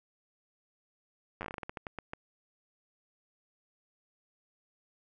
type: slowing click train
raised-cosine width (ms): 0.5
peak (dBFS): -23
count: 15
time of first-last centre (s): 1.41-2.134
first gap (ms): 9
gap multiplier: 1.24
effects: none